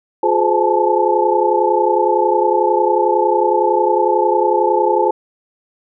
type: tone cluster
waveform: sine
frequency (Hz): 354.9 / 423.3 / 515 / 852 / 883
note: F4 / G#4 / C5 / G#5 / A5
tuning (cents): +28 / +33 / -28 / +44 / +6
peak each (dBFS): -18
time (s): 0.23-5.11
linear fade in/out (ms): 5
effects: none